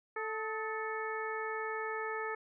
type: harmonic tone with a mistuned harmonic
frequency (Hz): 440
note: A4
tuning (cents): 0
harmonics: 1 / 2 / 3 / 4 / 5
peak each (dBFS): -39 / -42 / -41 / -41 / -46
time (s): 0.16-2.35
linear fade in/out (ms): 5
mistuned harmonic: 3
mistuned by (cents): -51
effects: none